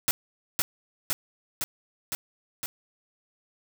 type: noise with echo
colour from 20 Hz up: white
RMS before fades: -23 dBFS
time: 0.08-0.11 s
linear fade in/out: 0 ms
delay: 510 ms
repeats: 5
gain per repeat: -2 dB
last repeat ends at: 2.66 s
effects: none